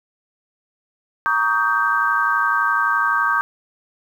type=chord; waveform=sine; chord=Eb dominant seventh; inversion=second; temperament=equal with one note detuned; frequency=932.3 / 1132.7 / 1244.5 / 1568 Hz; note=Bb5 / Db6 / Eb6 / G6; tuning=0 / +37 / 0 / 0 cents; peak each=-25 / -21 / -22 / -19 dBFS; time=1.26-3.41 s; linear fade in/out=0 ms; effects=8-bit